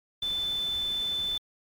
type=tone in noise; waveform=sine; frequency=3520 Hz; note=A7; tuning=in tune; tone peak=-27 dBFS; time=0.22-1.38 s; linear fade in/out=5 ms; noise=pink; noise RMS=-45 dBFS; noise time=0.22-1.38 s; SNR=+15 dB; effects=MP3 96 kbps